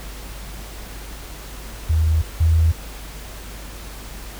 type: tone pair in turn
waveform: sine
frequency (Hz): 79.6 / 81.13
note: D#2 / E2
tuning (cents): +40 / -27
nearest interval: unison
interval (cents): 33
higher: second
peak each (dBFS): -14 / -12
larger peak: second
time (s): 1.89-2.22 / 2.4-2.72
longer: first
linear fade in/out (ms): 10
effects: added 50 Hz sine -34 dBFS peak until 4.39 s + pink hiss -38 dBFS RMS until 4.39 s